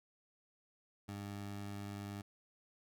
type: tone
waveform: 20% pulse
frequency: 101.1 Hz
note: G#2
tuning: 46 cents flat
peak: -38 dBFS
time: 1.08-2.22 s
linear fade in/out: 10 ms
effects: none